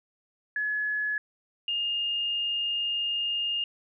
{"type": "tone pair in turn", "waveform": "sine", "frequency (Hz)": [1700, 2829], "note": ["G#6", "F7"], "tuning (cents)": [40, 22], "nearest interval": "major sixth", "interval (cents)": 882, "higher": "second", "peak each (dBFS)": -26, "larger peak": "neither", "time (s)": [[0.56, 1.18], [1.68, 3.64]], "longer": "second", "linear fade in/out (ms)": 2, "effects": []}